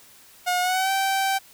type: tone with pitch glide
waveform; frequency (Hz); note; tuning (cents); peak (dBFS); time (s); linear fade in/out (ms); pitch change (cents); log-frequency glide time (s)
sawtooth; 720 to 776.1; F#5 to G5; -47 to -18; -17; 0.46-1.39; 20; +129; 0.61-0.91
effects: white hiss -51 dBFS RMS until 1.53 s